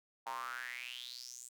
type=tone with high-pass filter sweep; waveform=square; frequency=61.6 Hz; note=B1; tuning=4 cents flat; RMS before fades=-45 dBFS; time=0.26-1.49 s; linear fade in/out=10 ms; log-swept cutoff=860 to 8100 Hz; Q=7.1; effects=none